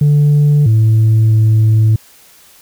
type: tone with pitch steps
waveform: sine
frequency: 146.7 / 110.4 / 109.6 Hz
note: D3 / A2 / A2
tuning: -2 / +6 / -6 cents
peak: -4 dBFS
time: 0.01-1.96 s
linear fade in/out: 5 ms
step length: 650 ms
effects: tanh soft clip ceiling -5 dBFS + white hiss -44 dBFS RMS until 2.61 s